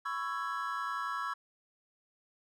triangle chord, C# minor seventh, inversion third, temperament just, 997.9 / 1108.7 / 1330.5 / 1663.1 Hz, B5 / C#6 / E6 / G#6, +18 / 0 / +16 / +2 cents, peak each -40 / -36 / -36 / -39 dBFS, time 0.05-1.34 s, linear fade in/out 10 ms, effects none

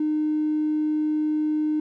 triangle tone, 305.7 Hz, D#4, 30 cents flat, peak -17 dBFS, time 0-1.8 s, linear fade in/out 5 ms, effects tanh soft clip ceiling -18 dBFS

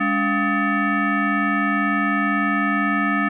sine tone with frequency modulation, 779 Hz, G5, 11 cents flat, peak -17 dBFS, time 0-3.29 s, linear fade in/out 10 ms, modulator 492 Hz, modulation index 2.6, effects none

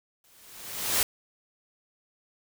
white noise with exponential growth, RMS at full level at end -22 dBFS, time 0.24-1.03 s, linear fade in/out 2 ms, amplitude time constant 170 ms, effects none

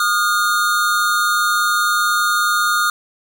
square tone pair together, 1225 / 1423.2 Hz, D#6 / F6, -27 / +32 cents, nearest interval minor third, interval 259 cents, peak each -18 dBFS, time 0-2.9 s, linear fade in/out 2 ms, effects none

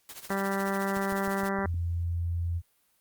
white noise with tremolo, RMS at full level -41 dBFS, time 0.09-1.49 s, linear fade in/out 0 ms, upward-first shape triangle, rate 14 Hz, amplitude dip 85%
harmonic tone, 196 Hz, G3, in tune, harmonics 1 / 2 / 3 / 4 / 5 / 6 / 7 / 8 / 9 / 10, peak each -31 / -34 / -36 / -37 / -38 / -39 / -39 / -40 / -41 / -41 dBFS, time 0.3-1.66 s, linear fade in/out 2 ms
click train, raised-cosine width 5 ms, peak -31 dBFS, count 6, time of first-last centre 0.97-1.743 s, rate 6.47 Hz
sine tone, 85.5 Hz, F2, 36 cents flat, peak -27 dBFS, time 1.63-2.62 s, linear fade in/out 50 ms
effects white hiss -69 dBFS RMS until 3 s + Opus 48 kbps

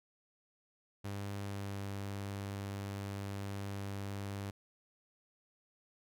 sawtooth tone with pitch glide, 100.2 to 99.51 Hz, G2 to G2, +38 to +26 cents, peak -35 dBFS, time 1.04-4.51 s, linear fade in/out 10 ms, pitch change -12 cents, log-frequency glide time 1.44-1.62 s, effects none

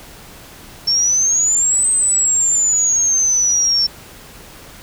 sine exponential two-way sweep, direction up then down, 5400 to 8280 to 5400 Hz, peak -12 dBFS, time 0.87-3.87 s, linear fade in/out 10 ms, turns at 1.9 s, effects pink hiss -39 dBFS RMS until 4.82 s

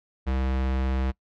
square tone, 65.41 Hz, C2, in tune, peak -24 dBFS, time 0.26-1.12 s, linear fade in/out 20 ms, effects noise-tail reverb RT60 0.1 s tail -23 dB re dry + low-pass 3000 Hz 12 dB/octave

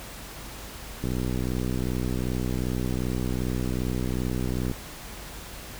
click train, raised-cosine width 3 ms, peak -16 dBFS, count 231, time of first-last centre 1.04-4.714 s, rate 62.6 Hz, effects added 50 Hz sine -45 dBFS peak until 5.79 s + pink hiss -41 dBFS RMS until 5.79 s

